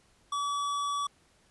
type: tone with tanh clipping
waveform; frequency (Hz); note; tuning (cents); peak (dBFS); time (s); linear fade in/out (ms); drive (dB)
sine; 1144; D6; -46; -31; 0.32-1.07; 5; 18
effects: pink hiss -65 dBFS RMS until 1.5 s + resampled to 24000 Hz